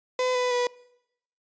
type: tone with pitch steps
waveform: 35% pulse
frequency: 506 / 497.9 / 489.9 Hz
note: B4 / B4 / B4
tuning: +42 / +14 / -14 cents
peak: -21 dBFS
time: 0.19-0.67 s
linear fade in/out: 2 ms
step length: 160 ms
effects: noise-tail reverb RT60 0.8 s tail -22 dB re dry + resampled to 16000 Hz